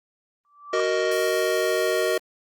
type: tone with exponential growth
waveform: sine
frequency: 1164 Hz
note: D6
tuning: 16 cents flat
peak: -24 dBFS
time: 0.45-0.8 s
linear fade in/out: 0 ms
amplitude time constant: 74 ms
type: chord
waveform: square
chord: D# minor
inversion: first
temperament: just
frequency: 373.4 / 466.7 / 622.3 Hz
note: F#4 / A#4 / D#5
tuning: +16 / +2 / 0 cents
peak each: -26 dBFS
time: 0.73-2.18 s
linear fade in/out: 5 ms
effects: Opus 24 kbps